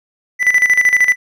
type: tone with tremolo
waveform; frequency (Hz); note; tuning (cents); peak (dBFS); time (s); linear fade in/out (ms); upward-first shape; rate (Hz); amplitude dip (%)
triangle; 1989; B6; +12; -5; 0.39-1.16; 50; square; 13; 70
effects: none